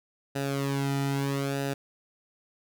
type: tone with flanger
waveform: sawtooth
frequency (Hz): 138.59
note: C#3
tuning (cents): 0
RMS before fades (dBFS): -29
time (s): 0.35-1.74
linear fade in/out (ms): 10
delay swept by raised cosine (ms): 0.91 to 1.85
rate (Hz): 0.78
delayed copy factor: -0.75
effects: none